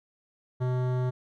sine tone with hard clipping, 126.3 Hz, B2, 39 cents sharp, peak -27 dBFS, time 0.6-1.11 s, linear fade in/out 20 ms, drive 16 dB, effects none

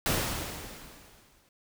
pink noise with exponential decay, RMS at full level -26 dBFS, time 0.06-1.49 s, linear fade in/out 1 ms, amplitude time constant 310 ms, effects none

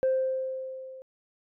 sine tone with level ramp, 523.3 Hz, C5, in tune, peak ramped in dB -19 to -42 dBFS, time 0.03-1.02 s, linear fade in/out 0 ms, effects tanh soft clip ceiling -19 dBFS

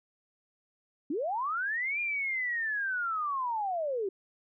sine linear two-way sweep, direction up then down, 258.2 to 2425 to 367 Hz, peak -29 dBFS, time 1.1-4.09 s, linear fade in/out 5 ms, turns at 2 s, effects none

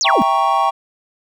sine exponential sweep, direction down, 7040 to 185.5 Hz, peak -14 dBFS, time 0.01-0.22 s, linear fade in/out 0 ms
triangle chord, E diminished seventh, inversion none, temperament equal with one note detuned, 659.3 / 788.5 / 932.3 / 1108.7 Hz, E5 / G5 / Bb5 / Db6, 0 / +10 / 0 / 0 cents, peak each -21 / -15 / -18 / -15 dBFS, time 0.04-0.71 s, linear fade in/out 20 ms
effects none

